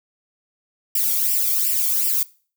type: noise with flanger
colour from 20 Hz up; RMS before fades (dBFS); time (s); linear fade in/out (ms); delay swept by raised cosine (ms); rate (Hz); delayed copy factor
violet; -20; 0.95-2.23; 2; 0.38 to 0.91; 2.7; +0.85
effects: noise-tail reverb RT60 0.4 s tail -21 dB re dry